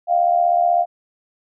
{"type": "tone with amplitude modulation", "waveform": "sine", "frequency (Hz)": 698.5, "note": "F5", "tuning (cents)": 0, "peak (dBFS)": -10, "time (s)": [0.07, 0.86], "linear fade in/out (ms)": 50, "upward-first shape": "sine", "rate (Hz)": 76.1, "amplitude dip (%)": 70, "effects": []}